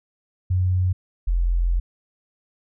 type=tone pair in turn; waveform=sine; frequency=91.7 / 43.28 Hz; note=F#2 / F1; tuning=-15 / -15 cents; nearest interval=octave + minor second; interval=1300 cents; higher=first; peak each=-17 dBFS; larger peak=neither; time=0.5-0.93 / 1.27-1.8 s; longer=second; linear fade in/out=10 ms; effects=none